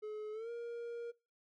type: tone with pitch glide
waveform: triangle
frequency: 426.6 to 470.6 Hz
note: G#4 to A#4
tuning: +46 to +16 cents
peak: -38 dBFS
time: 0.02-1.12 s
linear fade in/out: 20 ms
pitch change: +170 cents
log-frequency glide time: 0.32-0.5 s
effects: noise-tail reverb RT60 0.3 s tail -24 dB re dry + MP3 48 kbps